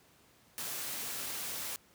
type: noise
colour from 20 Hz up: white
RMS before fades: -39 dBFS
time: 0.58-1.76 s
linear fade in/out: 0 ms
effects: pink hiss -64 dBFS RMS until 1.94 s + high-pass 80 Hz 12 dB/octave